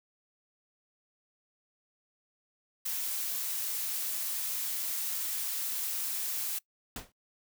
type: noise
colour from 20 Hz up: blue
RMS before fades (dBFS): -34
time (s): 2.85-6.59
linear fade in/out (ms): 10
type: noise with exponential decay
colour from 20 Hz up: pink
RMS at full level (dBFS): -34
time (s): 6.96-7.12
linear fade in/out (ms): 2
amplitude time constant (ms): 34
effects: noise-tail reverb RT60 0.1 s tail -22 dB re dry